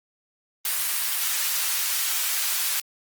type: high-pass noise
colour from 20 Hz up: white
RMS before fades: -25 dBFS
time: 0.65-2.8 s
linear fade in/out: 2 ms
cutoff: 1200 Hz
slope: 12 dB/octave
effects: Opus 24 kbps